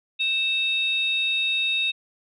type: tone pair together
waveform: sine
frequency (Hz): 2637 / 3729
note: E7 / A#7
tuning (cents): 0 / 0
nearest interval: tritone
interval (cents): 600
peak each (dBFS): -23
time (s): 0.19-1.92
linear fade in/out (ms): 20
effects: tanh soft clip ceiling -13 dBFS